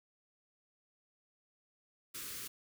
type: band-stop noise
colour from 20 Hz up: white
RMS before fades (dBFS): -44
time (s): 2.14-2.48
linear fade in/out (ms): 10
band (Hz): 510 to 1100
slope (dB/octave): 48
effects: none